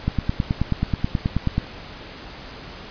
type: click train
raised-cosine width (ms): 5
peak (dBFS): -7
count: 15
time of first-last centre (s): 0.08-1.581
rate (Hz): 9.33
effects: pink hiss -38 dBFS RMS until 2.9 s + resampled to 11025 Hz